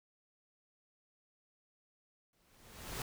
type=noise with exponential growth; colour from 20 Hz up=pink; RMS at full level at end=-38 dBFS; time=2.33-3.02 s; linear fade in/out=2 ms; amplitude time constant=150 ms; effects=none

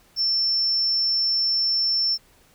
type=tone; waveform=triangle; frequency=5380 Hz; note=E8; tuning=34 cents sharp; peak=-16 dBFS; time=0.16-2.18 s; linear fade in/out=50 ms; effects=tanh soft clip ceiling -17 dBFS + pink hiss -57 dBFS RMS until 2.54 s

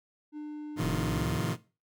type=tone; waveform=triangle; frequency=300 Hz; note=D4; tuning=37 cents sharp; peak=-34 dBFS; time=0.32-1.26 s; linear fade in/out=50 ms
type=chord; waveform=sawtooth; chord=F dominant seventh; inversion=first; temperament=just; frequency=109.13 / 130.96 / 157.15 / 174.61 Hz; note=A2 / C3 / Eb3 / F3; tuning=-14 / +2 / +18 / 0 cents; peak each=-30 dBFS; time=0.76-1.57 s; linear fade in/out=50 ms
type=linear sweep; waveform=sine; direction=up; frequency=35.41 to 77.78 Hz; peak=-37 dBFS; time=0.81-1.4 s; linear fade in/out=20 ms
effects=noise-tail reverb RT60 0.3 s tail -17 dB re dry

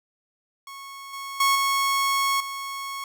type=tone with level steps; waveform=sawtooth; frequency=1100 Hz; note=C#6; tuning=14 cents flat; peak=-34 / -29 / -14 / -17 / -27 dBFS; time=0.67-3.04 s; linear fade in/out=2 ms; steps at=1.13 / 1.4 / 1.55 / 2.4 s; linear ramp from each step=5 ms; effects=none

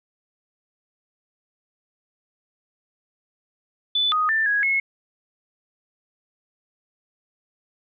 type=tone with pitch steps; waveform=sine; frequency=3490 / 1246 / 1777 / 1660 / 2178 Hz; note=A7 / D#6 / A6 / G#6 / C#7; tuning=-15 / +2 / +17 / -1 / -31 cents; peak=-18 dBFS; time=3.95-4.8 s; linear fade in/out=5 ms; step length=170 ms; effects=none

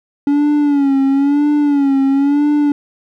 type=tone with vibrato; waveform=triangle; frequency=282.8 Hz; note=C#4; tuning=35 cents sharp; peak=-8 dBFS; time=0.27-2.72 s; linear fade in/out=2 ms; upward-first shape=sine; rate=1 Hz; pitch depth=76 cents each way; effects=none

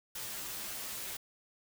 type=noise with comb filter; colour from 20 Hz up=white; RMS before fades=-41 dBFS; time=0.15-1.17 s; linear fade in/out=5 ms; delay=12 ms; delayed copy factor=-0.7; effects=none

